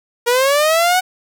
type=linear sweep; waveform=sawtooth; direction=up; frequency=470 to 750 Hz; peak=-8 dBFS; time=0.26-1.01 s; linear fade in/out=20 ms; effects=none